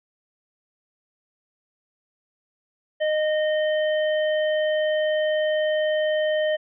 harmonic tone, 616 Hz, D#5, 17 cents flat, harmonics 1 / 3 / 5, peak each -20 / -30 / -34 dBFS, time 3-6.57 s, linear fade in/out 20 ms, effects none

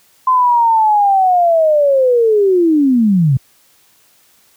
sine linear sweep, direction down, 1037 to 123.47 Hz, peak -8 dBFS, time 0.27-3.37 s, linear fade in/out 5 ms, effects white hiss -52 dBFS RMS until 4.56 s + high-pass 60 Hz 12 dB/octave

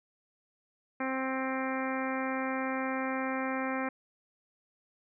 harmonic tone, 263.2 Hz, C4, 10 cents sharp, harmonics 1 / 2 / 3 / 4 / 5 / 6 / 7 / 8 / 9, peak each -34 / -37 / -39 / -40 / -41 / -42 / -42 / -43 / -44 dBFS, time 1-3.89 s, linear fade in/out 5 ms, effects none

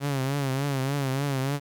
sawtooth tone with vibrato, 137.2 Hz, C#3, 17 cents flat, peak -21 dBFS, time 0-1.6 s, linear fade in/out 50 ms, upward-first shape triangle, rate 3.4 Hz, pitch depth 97 cents each way, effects 10-bit

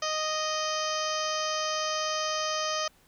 harmonic tone, 621 Hz, D#5, 3 cents flat, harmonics 1 / 2 / 3 / 4 / 5 / 6 / 7 / 8 / 9 / 10, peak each -33 / -32 / -39 / -41 / -37 / -46 / -43 / -37 / -41 / -38 dBFS, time 0.02-2.88 s, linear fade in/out 5 ms, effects pink hiss -62 dBFS RMS until 3.07 s

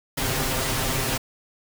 pink noise with comb filter, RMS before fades -25 dBFS, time 0.17-1.18 s, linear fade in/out 10 ms, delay 7.6 ms, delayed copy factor +0.75, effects none

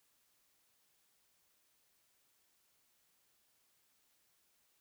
silence, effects white hiss -75 dBFS RMS until 4.8 s

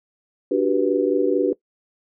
sine chord, G major seventh, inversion second, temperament just, 294 / 367.5 / 392 / 490 Hz, D4 / F#4 / G4 / B4, +2 / -12 / 0 / -14 cents, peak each -22 dBFS, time 0.51-1.53 s, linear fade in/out 5 ms, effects noise-tail reverb RT60 0.1 s tail -20 dB re dry

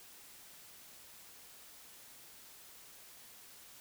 silence, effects white hiss -56 dBFS RMS until 3.8 s

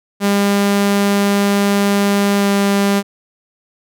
sawtooth tone with pitch glide, 201.1 to 199.94 Hz, G3 to G3, +44 to +34 cents, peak -8 dBFS, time 0.2-3.03 s, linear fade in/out 50 ms, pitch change -10 cents, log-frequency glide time 2.37-2.48 s, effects none

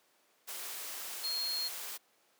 sine tone in noise, 4254 Hz, C8, 28 cents sharp, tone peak -33 dBFS, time 1.23-1.69 s, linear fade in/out 20 ms, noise white, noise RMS -42 dBFS, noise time 0.47-1.98 s, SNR +6 dB, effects pink hiss -69 dBFS RMS until 2.39 s + high-pass 400 Hz 12 dB/octave

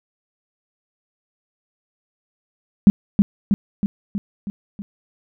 sine tone with echo, 201.7 Hz, G3, 50 cents sharp, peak -4 dBFS, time 2.87-2.9 s, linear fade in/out 0 ms, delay 320 ms, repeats 6, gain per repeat -4 dB, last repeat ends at 4.82 s, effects none

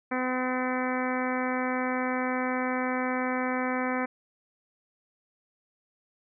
harmonic tone, 254.5 Hz, C4, 48 cents flat, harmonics 1 / 2 / 3 / 4 / 5 / 6 / 7 / 8 / 9, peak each -30 / -33 / -35 / -36 / -37 / -38 / -38 / -39 / -40 dBFS, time 0.11-4.06 s, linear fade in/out 10 ms, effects none

